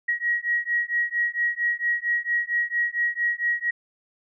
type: beating tone pair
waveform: sine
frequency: 1899 / 1903.4 Hz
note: A#6 / A#6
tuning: +32 / +36 cents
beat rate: 4.4 Hz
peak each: -25 dBFS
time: 0.08-3.71 s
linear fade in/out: 10 ms
effects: none